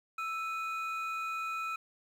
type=tone pair together; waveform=triangle; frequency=1322 / 2486 Hz; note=E6 / D#7; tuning=+5 / -2 cents; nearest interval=major seventh; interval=1093 cents; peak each=-33 / -38 dBFS; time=0.18-1.76 s; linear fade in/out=5 ms; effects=10-bit